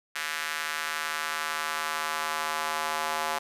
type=tone with high-pass filter sweep; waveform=square; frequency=77.78 Hz; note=D#2; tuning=in tune; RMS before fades=-31 dBFS; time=0.15-3.39 s; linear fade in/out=10 ms; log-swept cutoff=1700 to 850 Hz; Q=1.7; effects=resampled to 32000 Hz